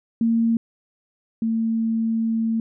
sine tone pair in turn, 229 / 225.5 Hz, A#3 / A3, -31 / +43 cents, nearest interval unison, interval 26 cents, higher first, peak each -16 / -19 dBFS, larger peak first, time 0.21-0.57 / 1.42-2.6 s, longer second, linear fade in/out 2 ms, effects none

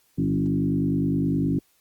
sine tone with frequency modulation, 220 Hz, A3, in tune, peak -20 dBFS, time 0.18-1.59 s, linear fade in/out 5 ms, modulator 49.8 Hz, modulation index 2, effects white hiss -64 dBFS RMS until 1.8 s + Opus 48 kbps

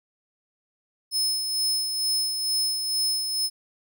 sawtooth tone with tremolo, 5200 Hz, E8, 24 cents flat, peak -19 dBFS, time 1.11-3.5 s, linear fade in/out 50 ms, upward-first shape sine, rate 2.2 Hz, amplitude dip 45%, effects none

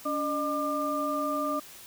sine tone cluster, 285.1 / 609 / 1197 Hz, C#4 / D#5 / D6, +49 / -37 / +33 cents, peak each -32 / -32 / -30 dBFS, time 0.05-1.6 s, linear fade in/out 10 ms, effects white hiss -48 dBFS RMS until 1.86 s

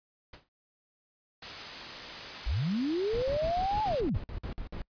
pink noise with exponential decay, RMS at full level -44 dBFS, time 0.33-0.49 s, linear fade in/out 5 ms, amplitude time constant 34 ms
white noise, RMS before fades -40 dBFS, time 1.42-4.01 s, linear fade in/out 5 ms
sine linear two-way sweep, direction up then down, 40.42 to 875 to 44.25 Hz, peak -27 dBFS, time 2.46-4.18 s, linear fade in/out 10 ms, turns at 3.83 s
brown noise bursts, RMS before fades -37 dBFS, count 12, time 3.13-4.818 s, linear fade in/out 0 ms, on 93 ms, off 52 ms
effects noise-tail reverb RT60 0.1 s tail -25 dB re dry + resampled to 11025 Hz

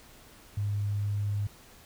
sine tone, 102.4 Hz, G#2, 24 cents flat, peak -27 dBFS, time 0.57-1.47 s, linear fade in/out 5 ms, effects pink hiss -54 dBFS RMS until 1.85 s

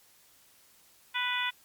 harmonic tone, 493.9 Hz, B4, in tune, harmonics 2 / 3 / 4 / 5 / 6 / 7, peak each -35 / -35 / -34 / -35 / -38 / -35 dBFS, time 1.14-1.51 s, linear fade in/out 20 ms, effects white hiss -61 dBFS RMS until 1.64 s + MP3 96 kbps

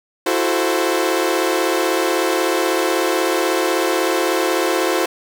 sawtooth chord, F# half-diminished seventh, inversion third, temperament equal with one note detuned, 333.8 / 370 / 440 / 523.3 Hz, E4 / F#4 / A4 / C5, +22 / 0 / 0 / 0 cents, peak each -17 / -17 / -20 / -18 dBFS, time 0.26-5.06 s, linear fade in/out 5 ms, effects none

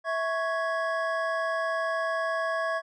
triangle tone cluster, 655 / 1108 / 1666 Hz, E5 / C#6 / G#6, -11 / -1 / +5 cents, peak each -27 / -30 / -30 dBFS, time 0.04-2.82 s, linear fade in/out 50 ms, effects resampled to 24000 Hz

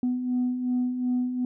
sine beating tone pair, 246.9 / 249.6 Hz, B3 / B3, 0 / +19 cents, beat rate 2.7 Hz, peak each -31 / -23 dBFS, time 0.03-1.45 s, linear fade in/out 2 ms, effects tanh soft clip ceiling -19 dBFS

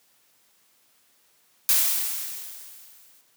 blue noise with exponential decay, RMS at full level -18 dBFS, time 1.69-3.21 s, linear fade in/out 0 ms, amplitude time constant 330 ms, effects white hiss -63 dBFS RMS until 3.36 s + high-pass 100 Hz 12 dB/octave

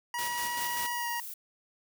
25% pulse tone with pitch glide, 960 to 945.7 Hz, B5 to A#5, -49 to +25 cents, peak -28 dBFS, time 0.14-1.2 s, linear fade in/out 2 ms, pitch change -26 cents, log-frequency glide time 0.95-1.08 s
white noise with tremolo, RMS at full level -37 dBFS, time 0.18-0.87 s, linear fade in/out 10 ms, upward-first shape square, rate 5.1 Hz, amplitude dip 45%
violet noise, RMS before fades -41 dBFS, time 0.61-1.34 s, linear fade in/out 5 ms
effects none

